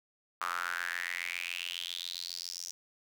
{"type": "tone with high-pass filter sweep", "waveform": "sawtooth", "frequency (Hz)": 87.31, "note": "F2", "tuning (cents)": 0, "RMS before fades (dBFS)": -38, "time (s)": [0.41, 2.71], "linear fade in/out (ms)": 0, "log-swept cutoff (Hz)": [1200, 5900], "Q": 6.2, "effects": []}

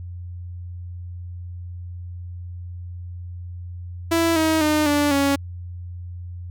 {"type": "tone with pitch steps", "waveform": "sawtooth", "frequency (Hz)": [331.9, 317.8, 304.4, 291.5, 279.1], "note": ["E4", "D#4", "D#4", "D4", "C#4"], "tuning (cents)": [12, 37, -38, -13, 12], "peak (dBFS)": -13, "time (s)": [4.11, 5.36], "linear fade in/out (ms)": 10, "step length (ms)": 250, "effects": ["added 88 Hz sine -31 dBFS peak until 6.5 s"]}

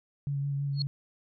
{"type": "tone with vibrato", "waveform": "sine", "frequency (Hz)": 140.7, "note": "C#3", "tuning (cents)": 26, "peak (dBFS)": -28, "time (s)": [0.27, 0.87], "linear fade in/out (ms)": 0, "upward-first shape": "sine", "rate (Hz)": 6.1, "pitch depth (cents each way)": 18}
{"type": "tone with exponential growth", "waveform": "sine", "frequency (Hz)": 4309, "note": "C#8", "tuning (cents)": -50, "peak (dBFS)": -26, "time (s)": [0.73, 0.82], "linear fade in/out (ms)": 2, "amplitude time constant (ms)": 18}
{"effects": []}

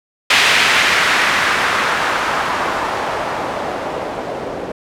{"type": "noise with low-pass filter sweep", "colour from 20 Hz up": "blue", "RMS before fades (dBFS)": -17, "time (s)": [0.3, 4.72], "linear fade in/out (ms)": 5, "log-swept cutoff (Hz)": [2500, 490], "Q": 1.3, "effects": []}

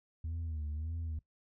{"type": "tone with vibrato", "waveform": "sine", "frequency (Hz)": 78.9, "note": "D#2", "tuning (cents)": 25, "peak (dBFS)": -33, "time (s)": [0.24, 1.19], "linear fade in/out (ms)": 5, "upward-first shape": "sine", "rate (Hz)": 1.7, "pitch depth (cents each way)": 93, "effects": ["noise-tail reverb RT60 0.1 s tail -21 dB re dry", "tanh soft clip ceiling -34 dBFS"]}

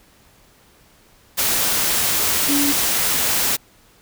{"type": "tone in noise", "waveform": "sine", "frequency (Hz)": 284.9, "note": "C#4", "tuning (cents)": 48, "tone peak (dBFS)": -18, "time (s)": [2.48, 2.73], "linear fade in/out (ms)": 20, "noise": "white", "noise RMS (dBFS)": -19, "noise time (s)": [1.37, 3.57], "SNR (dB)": -2, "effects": ["pink hiss -53 dBFS RMS until 4.01 s"]}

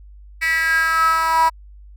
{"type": "tone with high-pass filter sweep", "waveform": "10% pulse", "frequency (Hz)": 324.7, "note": "E4", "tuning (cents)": -26, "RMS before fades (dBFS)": -17, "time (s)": [0.41, 1.5], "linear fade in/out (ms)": 20, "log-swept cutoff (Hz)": [2100, 920], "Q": 7.7, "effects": ["added 50 Hz sine -39 dBFS peak until 1.96 s"]}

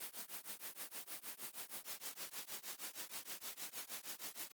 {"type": "noise with tremolo", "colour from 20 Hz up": "white", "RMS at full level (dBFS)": -44, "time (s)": [0, 4.52], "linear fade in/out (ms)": 5, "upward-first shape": "triangle", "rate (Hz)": 6.4, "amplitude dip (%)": 100, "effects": ["high-pass 200 Hz 12 dB/octave", "Opus 24 kbps"]}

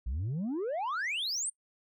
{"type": "exponential sweep", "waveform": "sine", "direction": "up", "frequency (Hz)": [53.9, 9300], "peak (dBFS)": -28, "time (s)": [0.06, 1.5], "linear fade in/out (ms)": 10, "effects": ["noise-tail reverb RT60 0.1 s tail -26 dB re dry", "tanh soft clip ceiling -30 dBFS"]}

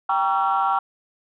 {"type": "chord", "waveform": "sine", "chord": "G diminished seventh", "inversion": "none", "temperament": "just", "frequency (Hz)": [784, 940.8, 1128.9, 1354.7], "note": ["G5", "Bb5", "Db6", "Fb6"], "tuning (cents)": [0, 16, 31, 47], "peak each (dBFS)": [-21, -24, -24, -23], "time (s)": [0.09, 0.79], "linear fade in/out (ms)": 5, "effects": ["tanh soft clip ceiling -11 dBFS"]}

